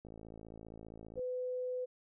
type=click train; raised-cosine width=2 ms; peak=-37 dBFS; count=64; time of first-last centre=0.05-1.193 s; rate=55.1 Hz
type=tone; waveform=sine; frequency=503 Hz; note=B4; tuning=32 cents sharp; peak=-35 dBFS; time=1.16-1.86 s; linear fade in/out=20 ms
effects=none